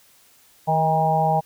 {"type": "harmonic tone with a mistuned harmonic", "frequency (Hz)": 158.4, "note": "D#3", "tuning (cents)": 31, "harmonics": [1, 3, 4, 5, 6], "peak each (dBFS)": [-23, -30, -24, -19, -28], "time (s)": [0.67, 1.41], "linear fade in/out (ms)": 20, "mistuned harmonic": 5, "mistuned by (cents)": 26, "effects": ["white hiss -55 dBFS RMS until 1.45 s"]}